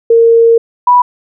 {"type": "tone pair in turn", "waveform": "sine", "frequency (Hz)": [460.4, 982.9], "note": ["A#4", "B5"], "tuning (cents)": [-22, -9], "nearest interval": "octave + minor second", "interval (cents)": 1313, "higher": "second", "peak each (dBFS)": -3, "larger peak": "neither", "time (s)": [[0.1, 0.58], [0.87, 1.02]], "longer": "first", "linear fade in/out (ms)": 5, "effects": []}